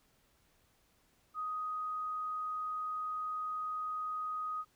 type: tone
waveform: sine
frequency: 1250 Hz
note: D#6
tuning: 8 cents sharp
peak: -35 dBFS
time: 1.34-4.65 s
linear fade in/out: 50 ms
effects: pink hiss -71 dBFS RMS until 4.75 s